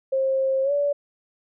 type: tone with pitch glide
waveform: sine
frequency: 533 to 574.6 Hz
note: C5 to D5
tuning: +32 to -38 cents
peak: -19 dBFS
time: 0.12-0.93 s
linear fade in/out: 10 ms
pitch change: +130 cents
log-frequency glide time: 0.63-0.72 s
effects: none